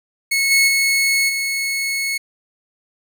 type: tone with level steps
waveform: sawtooth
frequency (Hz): 2192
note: C#7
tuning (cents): -20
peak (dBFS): -12 / -8 / -11 / -16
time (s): 0.31-2.18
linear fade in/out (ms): 10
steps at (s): 0.5 / 0.67 / 1.28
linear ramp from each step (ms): 20
effects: none